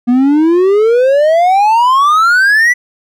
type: exponential sweep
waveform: triangle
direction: up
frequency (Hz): 237.9 to 2000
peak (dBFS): -4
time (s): 0.07-2.74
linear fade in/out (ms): 20
effects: none